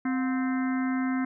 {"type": "harmonic tone with a mistuned harmonic", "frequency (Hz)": 260, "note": "C4", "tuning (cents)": -11, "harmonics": [1, 3, 4, 5, 6, 7, 8], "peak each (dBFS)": [-25, -39, -40, -41, -40, -43, -42], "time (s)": [0.05, 1.25], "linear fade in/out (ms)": 5, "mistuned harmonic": 3, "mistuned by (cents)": -140, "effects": []}